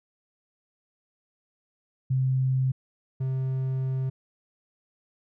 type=tone pair in turn; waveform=sine / triangle; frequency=130.81 / 131.53 Hz; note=C3 / C3; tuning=0 / +9 cents; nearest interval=unison; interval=9 cents; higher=second; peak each=-21 / -23 dBFS; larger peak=first; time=2.1-2.72 / 3.2-4.1 s; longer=second; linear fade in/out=10 ms; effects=none